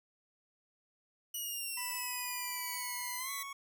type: exponential sweep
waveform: 5% pulse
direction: down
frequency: 2934 to 1975.5 Hz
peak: -29 dBFS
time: 1.34-3.43 s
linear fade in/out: 5 ms
type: tone with pitch glide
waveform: 25% pulse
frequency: 987.8 to 1108.8 Hz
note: B5 to C#6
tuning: 0 to 0 cents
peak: -38 dBFS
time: 1.77-3.53 s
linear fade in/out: 5 ms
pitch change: +200 cents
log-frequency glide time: 3.17-3.31 s
effects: none